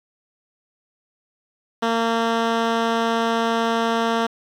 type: tone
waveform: 10% pulse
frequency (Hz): 229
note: A#3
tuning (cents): -31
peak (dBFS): -10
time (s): 1.82-4.27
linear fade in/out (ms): 10
effects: low-pass 4000 Hz 12 dB/octave + 7-bit